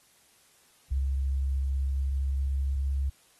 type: tone with pitch glide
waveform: sine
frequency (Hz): 67.6 to 68.39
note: C#2 to C#2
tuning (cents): -43 to -23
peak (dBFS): -25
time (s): 0.91-3.1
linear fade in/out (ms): 10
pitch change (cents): +20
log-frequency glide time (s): 1.64-2.92
effects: white hiss -62 dBFS RMS until 3.39 s + AAC 32 kbps